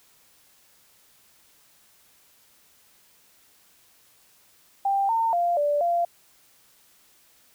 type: tone with pitch steps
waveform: sine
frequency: 790 / 908 / 695 / 584 / 690 Hz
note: G5 / A#5 / F5 / D5 / F5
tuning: +13 / -46 / -9 / -10 / -21 cents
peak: -20 dBFS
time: 4.85-6.05 s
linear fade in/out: 5 ms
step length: 240 ms
effects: white hiss -59 dBFS RMS until 7.54 s